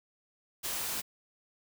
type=noise with comb filter; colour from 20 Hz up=white; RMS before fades=-35 dBFS; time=0.63-1.02 s; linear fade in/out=20 ms; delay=20 ms; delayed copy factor=+0.5; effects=none